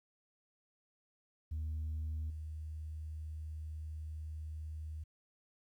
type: tone with level steps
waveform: sine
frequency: 77.78 Hz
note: D#2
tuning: in tune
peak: -34 / -40 dBFS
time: 1.51-5.04 s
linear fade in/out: 10 ms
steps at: 2.3 s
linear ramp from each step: 2 ms
effects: tanh soft clip ceiling -34 dBFS + 12-bit